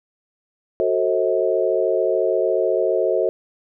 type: chord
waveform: sine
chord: F# diminished seventh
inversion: none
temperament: just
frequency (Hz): 370 / 444 / 532.8 / 639.4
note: F#4 / A4 / C5 / Eb5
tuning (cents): 0 / +16 / +31 / +47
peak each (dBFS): -22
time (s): 0.8-3.29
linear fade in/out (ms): 0
effects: none